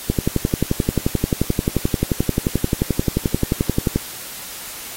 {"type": "click train", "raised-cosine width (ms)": 3, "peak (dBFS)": -3, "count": 45, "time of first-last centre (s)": [0.1, 3.96], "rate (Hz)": 11.4, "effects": ["white hiss -33 dBFS RMS until 4.96 s", "AAC 48 kbps"]}